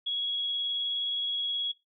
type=tone with vibrato; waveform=sine; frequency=3331 Hz; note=G#7; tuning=4 cents sharp; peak=-28 dBFS; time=0.06-1.72 s; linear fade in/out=10 ms; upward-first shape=sine; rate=19 Hz; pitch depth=10 cents each way; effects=noise-tail reverb RT60 0.2 s tail -20 dB re dry